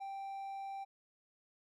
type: tone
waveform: triangle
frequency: 784 Hz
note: G5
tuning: in tune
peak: -39 dBFS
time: 0-0.85 s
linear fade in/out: 20 ms
effects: none